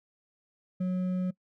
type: tone with hard clipping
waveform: triangle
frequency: 183.2 Hz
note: F#3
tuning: 17 cents flat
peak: -28 dBFS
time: 0.8-1.31 s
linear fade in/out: 10 ms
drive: 8 dB
effects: noise-tail reverb RT60 0.1 s tail -22 dB re dry